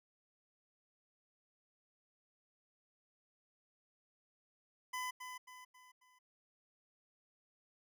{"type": "tone with echo", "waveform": "25% pulse", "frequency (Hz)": 1007, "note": "B5", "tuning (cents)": 33, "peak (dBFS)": -35, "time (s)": [4.93, 5.11], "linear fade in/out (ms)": 10, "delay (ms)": 270, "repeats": 4, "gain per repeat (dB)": -7, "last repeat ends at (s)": 6.19, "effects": []}